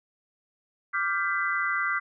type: chord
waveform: sine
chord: G dominant seventh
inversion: second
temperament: equal with one note detuned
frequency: 1174.7 / 1396.9 / 1568 / 2003 Hz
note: D6 / F6 / G6 / B6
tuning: 0 / 0 / 0 / +24 cents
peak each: -30 dBFS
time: 0.93-2 s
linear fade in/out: 20 ms
effects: none